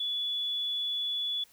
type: tone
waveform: sine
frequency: 3425 Hz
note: A7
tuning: 47 cents flat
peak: -29 dBFS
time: 0-1.44 s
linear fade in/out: 5 ms
effects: white hiss -61 dBFS RMS until 1.52 s